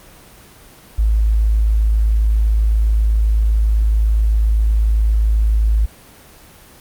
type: tone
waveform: sine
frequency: 53.8 Hz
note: A1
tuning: 38 cents flat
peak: -11 dBFS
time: 0.98-5.86 s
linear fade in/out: 10 ms
effects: pink hiss -43 dBFS RMS until 6.8 s + Opus 24 kbps